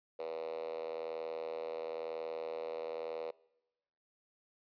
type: tone with high-pass filter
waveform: 5% pulse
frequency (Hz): 81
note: E2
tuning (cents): -30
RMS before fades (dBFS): -41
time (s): 0.19-3.31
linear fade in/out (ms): 5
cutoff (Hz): 500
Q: 7.5
effects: noise-tail reverb RT60 1.0 s tail -24 dB re dry + resampled to 11025 Hz